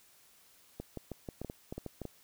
clicks, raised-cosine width 2 ms, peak -26 dBFS, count 12, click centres 0.8 / 0.973 / 1.117 / 1.288 / 1.416 / 1.447 / 1.499 / 1.725 / 1.78 / 1.863 / 2.017 / 2.053 s, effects white hiss -63 dBFS RMS until 2.23 s

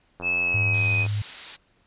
click train, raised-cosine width 1 ms, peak -23 dBFS, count 77, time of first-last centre 0.2-1.064 s, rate 88 Hz
sine tone with pitch glide, 2599 to 2506 Hz, E7 to D#7, -25 to +12 cents, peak -21 dBFS, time 0.22-1.07 s, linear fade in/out 50 ms, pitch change -63 cents, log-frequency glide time 0.38-0.92 s
sine tone, 103.83 Hz, G#2, in tune, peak -23 dBFS, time 0.54-1.22 s, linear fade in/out 5 ms
blue noise, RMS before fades -30 dBFS, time 0.73-1.57 s, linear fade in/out 20 ms
effects pink hiss -64 dBFS RMS until 1.86 s + resampled to 8000 Hz

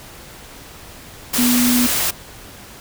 sine tone in noise, 244.9 Hz, B3, 14 cents flat, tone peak -14 dBFS, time 1.38-1.87 s, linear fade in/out 10 ms, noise white, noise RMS -19 dBFS, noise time 1.33-2.11 s, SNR +2 dB, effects pink hiss -39 dBFS RMS until 2.8 s

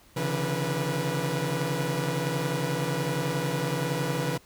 sawtooth tone cluster, 135.8 / 146.7 / 168 / 487.5 Hz, C#3 / D3 / E3 / B4, -35 / -2 / +33 / -23 cents, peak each -28 dBFS, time 0.16-4.38 s, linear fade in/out 10 ms, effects pink hiss -57 dBFS RMS until 4.45 s

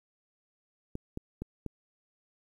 clicks, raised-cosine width 3 ms, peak -23 dBFS, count 4, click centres 0.954 / 1.174 / 1.42 / 1.663 s, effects 10-bit

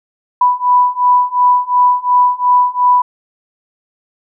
sine beating tone pair, 987.8 / 990.6 Hz, B5 / B5, 0 / +5 cents, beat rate 2.8 Hz, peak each -12 / -11 dBFS, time 0.41-3.02 s, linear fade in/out 5 ms, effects none

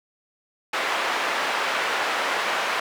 white band-pass noise, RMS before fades -25 dBFS, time 0.73-2.8 s, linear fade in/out 5 ms, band 520 to 1900 Hz, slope 12 dB/octave, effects none

